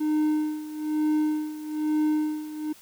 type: tone with tremolo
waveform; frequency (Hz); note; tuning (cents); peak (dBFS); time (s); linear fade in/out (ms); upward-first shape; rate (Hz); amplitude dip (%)
triangle; 305.8; D#4; -30; -18; 0-2.73; 10; sine; 1.1; 80
effects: white hiss -52 dBFS RMS until 2.81 s